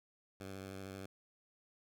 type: tone with vibrato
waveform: 10% pulse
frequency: 96.3 Hz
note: G2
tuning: 30 cents flat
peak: -37 dBFS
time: 0.4-1.06 s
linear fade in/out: 5 ms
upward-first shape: sine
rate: 13 Hz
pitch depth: 29 cents each way
effects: none